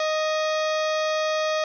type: harmonic tone with a mistuned harmonic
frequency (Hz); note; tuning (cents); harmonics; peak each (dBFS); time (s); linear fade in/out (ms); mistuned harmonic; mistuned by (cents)
622.3; D#5; 0; 1 / 2 / 3 / 4 / 5 / 6 / 7 / 8 / 9 / 10; -23 / -29 / -33 / -35 / -37 / -39 / -40 / -41 / -42 / -43; 0-1.64; 2; 5; +100
effects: 10-bit